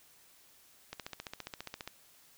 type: click train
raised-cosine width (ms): 0.2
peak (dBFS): -23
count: 15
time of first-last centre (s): 0.93-1.876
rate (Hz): 14.8
effects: white hiss -62 dBFS RMS until 2.37 s